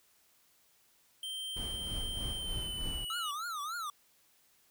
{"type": "tone with pitch glide", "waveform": "square", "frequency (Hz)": [3136, 2926], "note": ["G7", "F#7"], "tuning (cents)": [0, -20], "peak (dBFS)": -38, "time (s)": [1.23, 3.31], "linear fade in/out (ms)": 2, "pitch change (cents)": -120, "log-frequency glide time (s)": [2.33, 3.09]}
{"type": "noise with tremolo", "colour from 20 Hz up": "brown", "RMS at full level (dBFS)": -38, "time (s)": [1.56, 3.05], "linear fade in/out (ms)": 5, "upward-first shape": "sine", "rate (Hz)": 3.2, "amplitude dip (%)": 50}
{"type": "tone with vibrato", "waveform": "square", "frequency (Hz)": 1277, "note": "D#6", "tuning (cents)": 45, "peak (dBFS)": -37, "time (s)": [3.1, 3.9], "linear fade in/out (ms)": 2, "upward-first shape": "triangle", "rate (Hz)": 3.4, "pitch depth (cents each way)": 220}
{"effects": ["white hiss -68 dBFS RMS until 4.7 s"]}